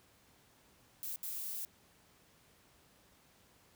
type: noise bursts at uneven times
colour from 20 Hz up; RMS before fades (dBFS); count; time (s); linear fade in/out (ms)
violet; -41; 2; 1.03-1.16 / 1.23-1.65; 0
effects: pink hiss -66 dBFS RMS until 3.75 s + high-pass 60 Hz 12 dB/octave